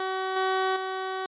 15% pulse tone with level steps, 378.1 Hz, F#4, 38 cents sharp, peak -21 / -17 / -23 dBFS, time 0-1.26 s, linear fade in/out 2 ms, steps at 0.36 / 0.76 s, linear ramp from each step 5 ms, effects resampled to 8000 Hz

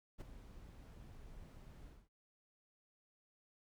brown noise with ADSR envelope, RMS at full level -44 dBFS, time 0.18-2.09 s, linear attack 33 ms, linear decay 9 ms, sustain -11 dB, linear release 220 ms, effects none

